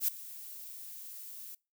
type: noise with ADSR envelope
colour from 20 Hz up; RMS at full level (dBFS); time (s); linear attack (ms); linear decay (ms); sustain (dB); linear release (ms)
violet; -27; 0-1.55; 82; 4; -19; 5
effects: noise-tail reverb RT60 0.3 s tail -25 dB re dry